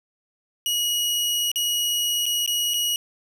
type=tone with dropouts; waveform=sawtooth; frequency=2904 Hz; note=F#7; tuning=33 cents flat; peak=-18 dBFS; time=0.66-2.96 s; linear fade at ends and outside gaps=1 ms; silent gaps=1.516-1.558 / 2.257-2.263 / 2.462-2.476 / 2.737-2.741 s; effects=none